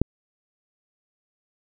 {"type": "click", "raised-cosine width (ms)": 3, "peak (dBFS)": -5, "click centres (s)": 0.016, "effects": []}